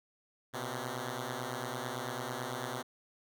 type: beating tone pair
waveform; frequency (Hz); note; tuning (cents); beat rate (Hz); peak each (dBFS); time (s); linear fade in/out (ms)
5% pulse; 120.8 / 129.8; B2 / C3; -38 / -13; 9; -28; 0.53-2.83; 20
effects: none